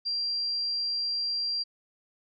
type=tone; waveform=sine; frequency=4742 Hz; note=D8; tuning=16 cents sharp; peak=-27 dBFS; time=0.05-1.64 s; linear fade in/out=20 ms; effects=none